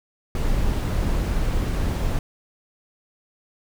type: noise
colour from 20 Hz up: brown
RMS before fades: -22 dBFS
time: 0.35-2.19 s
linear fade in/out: 2 ms
effects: none